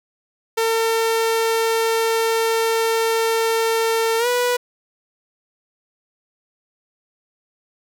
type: tone with pitch glide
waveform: sawtooth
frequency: 452.3 to 490.4 Hz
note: A4 to B4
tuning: +48 to -12 cents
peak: -13 dBFS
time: 0.57-4.57 s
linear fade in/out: 10 ms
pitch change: +140 cents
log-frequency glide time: 4.18-4.27 s
effects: none